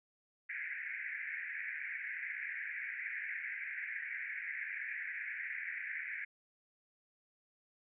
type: band-pass noise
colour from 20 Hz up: white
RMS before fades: -42 dBFS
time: 0.49-6.25 s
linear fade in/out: 10 ms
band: 1600 to 2300 Hz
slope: 96 dB/octave
effects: none